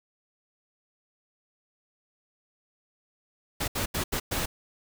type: noise bursts at uneven times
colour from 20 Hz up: pink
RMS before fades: -29 dBFS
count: 5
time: 3.6-3.68 / 3.75-3.86 / 3.94-4.04 / 4.12-4.2 / 4.31-4.46 s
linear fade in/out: 10 ms
effects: none